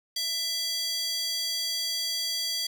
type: tone with high-pass filter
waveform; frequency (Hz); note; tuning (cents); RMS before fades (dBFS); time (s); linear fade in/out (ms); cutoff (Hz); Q
square; 665; E5; +15; -30; 0.16-2.67; 5; 4100; 4.6
effects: none